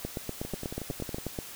two click trains, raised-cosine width 2 ms, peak -23 / -19 dBFS, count 9 / 12, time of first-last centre 0.45-1.184 / 0.05-1.388 s, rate 10.9 / 8.22 Hz, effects white hiss -44 dBFS RMS until 1.55 s

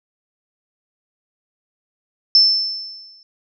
sine tone with exponential decay, 5300 Hz, E8, 9 cents sharp, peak -6 dBFS, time 2.35-3.23 s, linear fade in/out 1 ms, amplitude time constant 190 ms, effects none

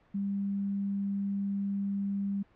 sine tone, 198.9 Hz, G3, 25 cents sharp, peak -29 dBFS, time 0.14-2.43 s, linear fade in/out 10 ms, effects pink hiss -64 dBFS RMS until 2.55 s + low-pass 2000 Hz 12 dB/octave

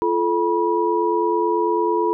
sine tone cluster, 344.7 / 433.8 / 969 Hz, F4 / A4 / B5, -23 / -25 / -33 cents, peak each -21 dBFS, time 0.02-2.13 s, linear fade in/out 0 ms, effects none

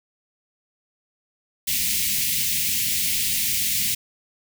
white band-stop noise, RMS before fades -23 dBFS, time 1.67-3.95 s, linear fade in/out 10 ms, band 250 to 2000 Hz, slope 48 dB/octave, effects none

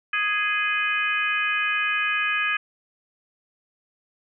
harmonic tone with a mistuned harmonic, 415.3 Hz, G#4, in tune, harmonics 3 / 4 / 5 / 6 / 7, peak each -29 / -25 / -32 / -25 / -34 dBFS, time 0.13-2.57 s, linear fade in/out 5 ms, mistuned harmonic 7, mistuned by +56 cents, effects none

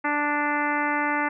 harmonic tone, 293.7 Hz, D4, in tune, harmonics 1 / 2 / 3 / 4 / 5 / 6 / 7 / 8 / 9, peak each -29 / -34 / -27 / -31 / -30 / -31 / -30 / -40 / -42 dBFS, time 0.04-1.29 s, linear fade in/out 10 ms, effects none

